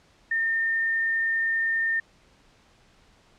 sine tone, 1815 Hz, A#6, 47 cents flat, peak -22 dBFS, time 0.31-2 s, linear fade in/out 5 ms, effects pink hiss -59 dBFS RMS until 3.38 s + low-pass 6000 Hz 12 dB/octave

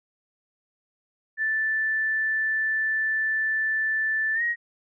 sine tone with pitch glide, 1760 to 1886.3 Hz, A6 to A#6, 0 to +20 cents, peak -22 dBFS, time 1.37-4.56 s, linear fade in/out 50 ms, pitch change +120 cents, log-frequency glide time 4.34-4.42 s, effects none

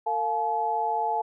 sine tone cluster, 454 / 699 / 857 Hz, A#4 / F5 / A5, -46 / +1 / -46 cents, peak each -33 / -30 / -25 dBFS, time 0.06-1.22 s, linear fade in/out 10 ms, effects none

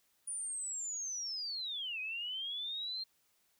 sine linear two-way sweep, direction down then up, 9530 to 2489 to 4206 Hz, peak -37 dBFS, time 0.27-3.04 s, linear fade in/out 10 ms, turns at 2 s, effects white hiss -74 dBFS RMS until 3.59 s

